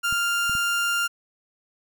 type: tone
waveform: 30% pulse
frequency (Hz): 1396.9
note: F6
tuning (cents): 0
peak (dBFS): -19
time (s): 0.03-1.08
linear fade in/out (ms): 20
type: clicks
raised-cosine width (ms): 5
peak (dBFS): -25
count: 3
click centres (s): 0.126 / 0.496 / 0.552
effects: none